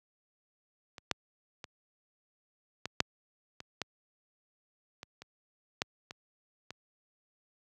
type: clicks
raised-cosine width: 0.2 ms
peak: -27 / -10 / -24 / -18 / -6 / -26 / -16 / -25 / -29 / -12 / -25 / -25 dBFS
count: 12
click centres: 0.982 / 1.113 / 1.642 / 2.856 / 3.004 / 3.604 / 3.817 / 5.031 / 5.22 / 5.819 / 6.109 / 6.706 s
effects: high-pass 80 Hz 12 dB/octave

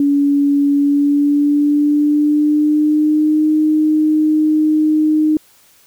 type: tone with pitch glide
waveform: sine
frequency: 284.2 to 308.1 Hz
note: C#4 to D#4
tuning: +43 to -17 cents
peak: -10 dBFS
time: 0-5.37 s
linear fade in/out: 2 ms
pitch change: +140 cents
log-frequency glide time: 0.75-3.5 s
effects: white hiss -50 dBFS RMS until 5.86 s

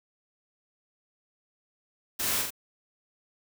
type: noise with echo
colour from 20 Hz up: white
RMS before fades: -30 dBFS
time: 2.19-2.42 s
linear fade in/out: 10 ms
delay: 43 ms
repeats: 2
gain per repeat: -3 dB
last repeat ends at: 2.506 s
effects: none

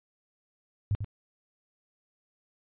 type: tone with echo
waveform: sine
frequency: 102.7 Hz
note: G#2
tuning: 19 cents flat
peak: -23 dBFS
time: 0.91-0.95 s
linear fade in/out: 0 ms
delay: 95 ms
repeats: 1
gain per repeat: -7 dB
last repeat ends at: 1.045 s
effects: resampled to 8000 Hz

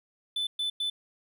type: tone bursts at uneven times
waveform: triangle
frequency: 3508 Hz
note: A7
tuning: 6 cents flat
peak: -26 dBFS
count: 3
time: 0.36-0.47 / 0.59-0.7 / 0.8-0.9 s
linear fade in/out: 5 ms
effects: none

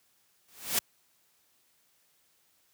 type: noise with exponential growth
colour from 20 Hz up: white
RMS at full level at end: -24 dBFS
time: 0.48-0.79 s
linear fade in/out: 5 ms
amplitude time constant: 66 ms
effects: white hiss -69 dBFS RMS until 2.73 s + high-pass 60 Hz 12 dB/octave

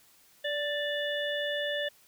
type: harmonic tone with a mistuned harmonic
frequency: 583 Hz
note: D5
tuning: 13 cents flat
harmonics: 1 / 3 / 5 / 6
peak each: -32 / -34 / -39 / -37 dBFS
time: 0.44-1.89 s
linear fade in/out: 10 ms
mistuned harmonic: 3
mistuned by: +18 cents
effects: white hiss -61 dBFS RMS until 2.07 s

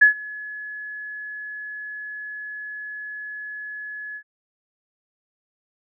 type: tone with ADSR envelope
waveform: sine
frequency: 1700 Hz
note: G#6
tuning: 40 cents sharp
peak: -7 dBFS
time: 0.01-4.23 s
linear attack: 13 ms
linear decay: 110 ms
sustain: -24 dB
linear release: 72 ms
effects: none

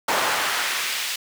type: noise with high-pass filter sweep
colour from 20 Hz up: brown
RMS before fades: -24 dBFS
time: 0.08-1.16 s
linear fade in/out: 5 ms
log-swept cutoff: 790 to 3200 Hz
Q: 0.93
effects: none

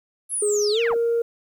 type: linear sweep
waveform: sine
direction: down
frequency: 11175 to 138.59 Hz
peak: -22 dBFS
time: 0.29-0.97 s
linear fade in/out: 50 ms
type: tone with pitch glide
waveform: sine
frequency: 415.3 to 466.2 Hz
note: G#4 to A#4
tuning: 0 to 0 cents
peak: -17 dBFS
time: 0.42-1.22 s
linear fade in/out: 5 ms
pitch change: +200 cents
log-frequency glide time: 0.71-0.8 s
effects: tanh soft clip ceiling -15 dBFS + 9-bit

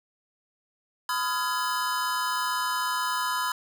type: chord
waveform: square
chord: F half-diminished seventh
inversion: second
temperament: just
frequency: 1005.8 / 1257.2 / 1396.9 / 1676.3 Hz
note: Cb6 / Eb6 / F6 / Ab6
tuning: +31 / +18 / 0 / +16 cents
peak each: -29 / -34 / -34 / -35 dBFS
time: 1.09-3.52 s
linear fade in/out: 2 ms
effects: none

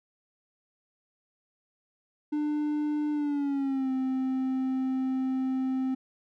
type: tone with pitch glide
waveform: triangle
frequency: 298.6 to 261.5 Hz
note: D4 to C4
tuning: +29 to -1 cents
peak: -24 dBFS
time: 2.32-5.95 s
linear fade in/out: 10 ms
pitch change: -230 cents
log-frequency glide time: 3.12-3.91 s
effects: none

